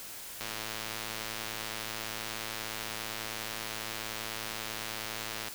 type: click train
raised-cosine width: 0.2 ms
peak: -19 dBFS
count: 559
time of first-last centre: 0.41-5.483 s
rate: 110 Hz
effects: white hiss -44 dBFS RMS until 5.54 s

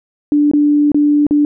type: tone with dropouts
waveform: sine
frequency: 293.7 Hz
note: D4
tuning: in tune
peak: -8 dBFS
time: 0.32-1.45 s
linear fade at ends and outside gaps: 1 ms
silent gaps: 0.514-0.535 / 0.918-0.945 / 1.267-1.309 s
effects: none

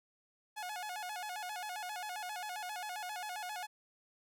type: tone with vibrato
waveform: sawtooth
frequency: 784 Hz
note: G5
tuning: in tune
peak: -36 dBFS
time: 0.56-3.67 s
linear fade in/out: 20 ms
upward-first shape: square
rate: 7.5 Hz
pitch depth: 140 cents each way
effects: none

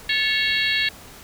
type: harmonic tone with a mistuned harmonic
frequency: 549 Hz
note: C#5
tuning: 17 cents flat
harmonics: 3 / 4 / 5 / 6 / 7 / 8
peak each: -24 / -25 / -26 / -27 / -27 / -28 dBFS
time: 0.09-0.89 s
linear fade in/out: 5 ms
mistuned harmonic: 3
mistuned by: +90 cents
effects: pink hiss -43 dBFS RMS until 1.23 s

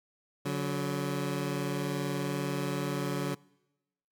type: tone pair together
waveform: 20% pulse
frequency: 142.85 / 183.6 Hz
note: D3 / F#3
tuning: -48 / -13 cents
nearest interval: major third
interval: 435 cents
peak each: -27 / -30 dBFS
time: 0.45-3.35 s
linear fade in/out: 10 ms
effects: noise-tail reverb RT60 1.0 s tail -25 dB re dry

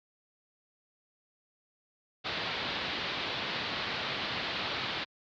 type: low-pass noise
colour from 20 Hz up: white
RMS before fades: -35 dBFS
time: 2.24-5.05 s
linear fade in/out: 20 ms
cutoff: 4300 Hz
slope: 48 dB/octave
effects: high-pass 80 Hz 12 dB/octave

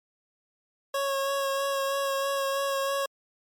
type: tone with vibrato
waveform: 25% pulse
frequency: 550 Hz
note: C#5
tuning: 14 cents flat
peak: -22 dBFS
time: 0.94-3.06 s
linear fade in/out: 5 ms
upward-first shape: sine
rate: 3.1 Hz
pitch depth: 16 cents each way
effects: MP3 64 kbps

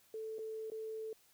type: tone with dropouts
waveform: sine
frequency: 440 Hz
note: A4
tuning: in tune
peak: -40 dBFS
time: 0.14-1.13 s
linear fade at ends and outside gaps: 2 ms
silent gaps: 0.384-0.39 / 0.701-0.718 s
effects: white hiss -68 dBFS RMS until 1.33 s

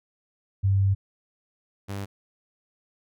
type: tone pair in turn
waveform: sine / sawtooth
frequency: 97.7 / 99.52 Hz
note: G2 / G2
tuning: -5 / +27 cents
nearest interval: unison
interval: 32 cents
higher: second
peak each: -18 / -27 dBFS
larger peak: first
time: 0.63-0.95 / 1.88-2.06 s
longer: first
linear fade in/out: 20 ms
effects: none

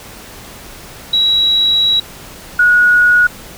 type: tone pair in turn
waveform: sine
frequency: 3884 / 1454.9 Hz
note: B7 / F#6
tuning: -30 / -30 cents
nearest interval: octave + perfect fourth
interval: 1700 cents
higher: first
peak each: -9 / -6 dBFS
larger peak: second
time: 1.13-2 / 2.59-3.27 s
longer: first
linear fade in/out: 5 ms
effects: pink hiss -34 dBFS RMS until 3.57 s

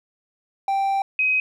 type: tone pair in turn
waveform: triangle / sine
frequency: 784 / 2525 Hz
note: G5 / D#7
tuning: 0 / +25 cents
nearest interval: octave + minor sixth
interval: 2025 cents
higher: second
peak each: -17 dBFS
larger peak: neither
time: 0.68-1.02 / 1.19-1.4 s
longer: first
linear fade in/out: 2 ms
effects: none

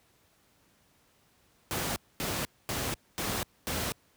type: noise bursts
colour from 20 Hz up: pink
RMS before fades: -32 dBFS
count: 5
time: 1.71-3.92 s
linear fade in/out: 0 ms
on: 250 ms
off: 240 ms
effects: pink hiss -66 dBFS RMS until 4.16 s + high-pass 60 Hz 12 dB/octave

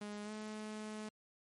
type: tone with pitch glide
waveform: sawtooth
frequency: 207.7 to 214.4 Hz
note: G#3 to A3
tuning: 0 to -45 cents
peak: -39 dBFS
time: 0.01-1.09 s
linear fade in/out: 5 ms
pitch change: +55 cents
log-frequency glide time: 0.24-0.31 s
effects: MP3 48 kbps

